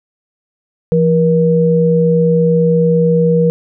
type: tone pair together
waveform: sine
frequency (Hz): 168.72 / 477.2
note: E3 / A#4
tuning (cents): +41 / +41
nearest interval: octave + tritone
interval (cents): 1800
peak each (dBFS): -11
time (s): 0.92-3.5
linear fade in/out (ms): 0
effects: none